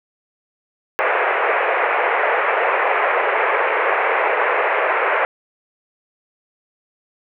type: band-pass noise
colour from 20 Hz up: pink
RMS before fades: -18 dBFS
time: 0.99-5.25 s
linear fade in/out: 0 ms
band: 430 to 2400 Hz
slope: 48 dB/octave
effects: none